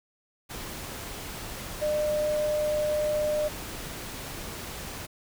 sine tone in noise, 603 Hz, D5, 46 cents sharp, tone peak -24 dBFS, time 1.81-3.49 s, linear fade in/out 20 ms, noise pink, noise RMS -38 dBFS, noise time 0.49-5.07 s, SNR +11 dB, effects none

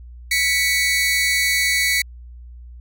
sawtooth tone pair together, 1970.4 / 2230 Hz, B6 / C#7, -5 / +10 cents, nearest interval major second, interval 215 cents, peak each -17 / -15 dBFS, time 0.31-2.02 s, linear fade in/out 5 ms, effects added 60 Hz sine -36 dBFS peak until 2.8 s

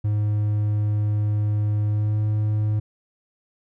triangle tone with pitch glide, 105 to 106.4 Hz, G#2 to G#2, +19 to +42 cents, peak -17 dBFS, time 0.04-2.8 s, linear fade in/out 10 ms, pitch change +23 cents, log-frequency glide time 1.89-2.19 s, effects none

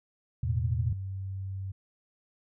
sine chord, E suspended fourth, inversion none, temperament equal with one note detuned, 83.08 / 110 / 123.47 Hz, E2 / A2 / B2, +14 / 0 / 0 cents, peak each -30 dBFS, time 0.43-0.93 s, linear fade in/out 5 ms
sine tone, 96.1 Hz, G2, 34 cents flat, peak -33 dBFS, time 0.9-1.72 s, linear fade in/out 10 ms
effects none

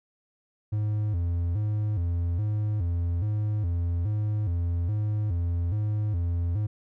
triangle tone with vibrato, 95.4 Hz, G2, 47 cents flat, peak -22 dBFS, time 0.72-6.67 s, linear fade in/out 10 ms, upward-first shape square, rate 1.2 Hz, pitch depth 180 cents each way, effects none

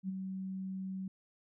sine tone with ADSR envelope, 189.8 Hz, F#3, 44 cents sharp, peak -32 dBFS, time 0.03-1.08 s, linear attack 58 ms, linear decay 19 ms, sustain -5 dB, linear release 4 ms, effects none

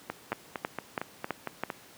two click trains, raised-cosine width 0.5 ms, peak -17 / -14 dBFS, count 8 / 5, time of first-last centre 0.1-1.702 / 0.32-1.636 s, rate 4.37 / 3.04 Hz, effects pink hiss -53 dBFS RMS until 1.97 s + high-pass 150 Hz 12 dB/octave

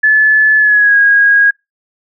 sine tone with pitch glide, 1728 to 1641.4 Hz, A6 to G#6, -32 to -21 cents, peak -5 dBFS, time 0.03-1.51 s, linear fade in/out 10 ms, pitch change -89 cents, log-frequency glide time 0.57-0.97 s, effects noise-tail reverb RT60 0.2 s tail -26 dB re dry

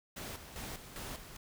pink noise with tremolo, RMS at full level -43 dBFS, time 0.16-1.37 s, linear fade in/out 10 ms, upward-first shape square, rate 2.5 Hz, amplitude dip 60%, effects none

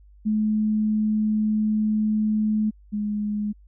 sine tone pair in turn, 214.5 / 208.9 Hz, A3 / G#3, -44 / +10 cents, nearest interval unison, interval 46 cents, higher first, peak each -19 / -23 dBFS, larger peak first, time 0.25-2.71 / 2.92-3.53 s, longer first, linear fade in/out 20 ms, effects added 50 Hz sine -48 dBFS peak until 3.67 s

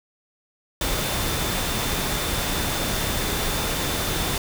sine tone in noise, 3554 Hz, A7, 17 cents sharp, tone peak -35 dBFS, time 0.81-4.38 s, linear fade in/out 2 ms, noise pink, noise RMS -25 dBFS, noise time 0.81-4.38 s, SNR -13 dB, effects none

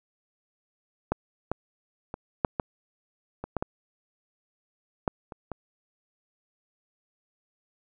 clicks, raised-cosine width 1 ms, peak -10 / -13 / -20 / -7 / -12 / -20 / -13 / -14 / -10 / -25 / -20 dBFS, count 11, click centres 1.12 / 1.516 / 2.141 / 2.448 / 2.598 / 3.44 / 3.567 / 3.625 / 5.078 / 5.322 / 5.517 s, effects none

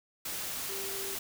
sine tone in noise, 392 Hz, G4, in tune, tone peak -41 dBFS, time 0.69-1.15 s, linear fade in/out 5 ms, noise white, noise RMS -37 dBFS, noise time 0.25-1.19 s, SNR -7 dB, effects none

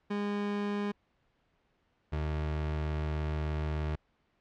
30% pulse tone pair in turn, 204.6 / 76.64 Hz, G#3 / D#2, -26 / -26 cents, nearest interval octave + perfect fourth, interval 1700 cents, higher first, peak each -28 dBFS, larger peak neither, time 0.1-0.92 / 2.12-3.96 s, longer second, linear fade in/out 10 ms, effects pink hiss -73 dBFS RMS until 4.4 s + low-pass 3000 Hz 12 dB/octave

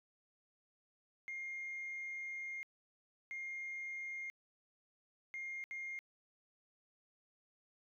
sine tone bursts at uneven times, 2124 Hz, C7, 25 cents sharp, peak -40 dBFS, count 4, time 1.28-2.63 / 3.31-4.3 / 5.34-5.64 / 5.71-5.99 s, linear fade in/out 0 ms, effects tanh soft clip ceiling -38 dBFS

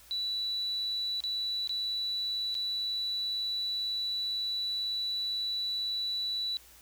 sine tone with dropouts, 3951 Hz, B7, in tune, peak -30 dBFS, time 0.11-6.57 s, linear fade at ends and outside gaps 0 ms, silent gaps 1.204-1.238 / 1.674-1.694 / 2.544-2.551 s, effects added 60 Hz sine -63 dBFS peak until 6.81 s + white hiss -56 dBFS RMS until 6.81 s

